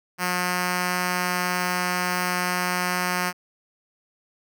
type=tone with notch filter; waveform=5% pulse; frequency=179.9 Hz; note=F#3; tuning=48 cents flat; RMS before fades=-25 dBFS; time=0.18-3.33 s; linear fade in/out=50 ms; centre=450 Hz; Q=1.4; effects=none